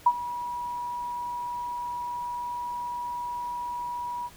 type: tone with ADSR envelope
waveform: sine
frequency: 968 Hz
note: B5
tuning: 35 cents flat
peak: -13 dBFS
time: 0.06-4.3 s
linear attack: 7 ms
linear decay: 52 ms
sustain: -17 dB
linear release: 45 ms
effects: pink hiss -51 dBFS RMS until 4.36 s